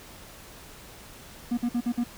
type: tone bursts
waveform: triangle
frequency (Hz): 240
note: B3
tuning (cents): -49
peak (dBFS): -21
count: 5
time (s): 1.51-2.04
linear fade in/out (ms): 10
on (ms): 66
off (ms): 50
effects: pink hiss -47 dBFS RMS until 2.17 s